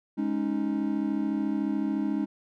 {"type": "chord", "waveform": "triangle", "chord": "Ab suspended fourth", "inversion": "none", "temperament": "equal", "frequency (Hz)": [207.7, 277.2, 311.1], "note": ["Ab3", "Db4", "Eb4"], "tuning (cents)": [0, 0, 0], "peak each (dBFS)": -28, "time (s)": [0.17, 2.26], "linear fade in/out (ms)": 20, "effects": []}